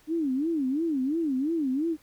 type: tone with vibrato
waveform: sine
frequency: 293.7 Hz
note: D4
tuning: in tune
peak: -24 dBFS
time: 0.07-1.97 s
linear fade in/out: 50 ms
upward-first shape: sine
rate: 2.9 Hz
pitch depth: 240 cents each way
effects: pink hiss -60 dBFS RMS until 2.02 s